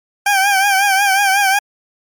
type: tone with vibrato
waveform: 20% pulse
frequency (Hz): 789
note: G5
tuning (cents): +11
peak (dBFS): -6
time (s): 0.26-1.59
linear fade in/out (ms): 5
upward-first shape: triangle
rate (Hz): 5.5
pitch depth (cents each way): 79
effects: MP3 96 kbps